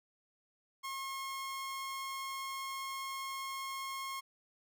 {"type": "tone", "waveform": "sawtooth", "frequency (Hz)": 1079, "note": "C#6", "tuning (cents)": -47, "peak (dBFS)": -35, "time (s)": [0.83, 4.21], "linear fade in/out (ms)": 20, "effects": []}